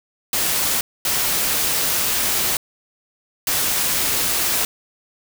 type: noise bursts at uneven times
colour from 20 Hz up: white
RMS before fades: -20 dBFS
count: 3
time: 0.33-0.81 / 1.05-2.57 / 3.47-4.65 s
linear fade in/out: 2 ms
effects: none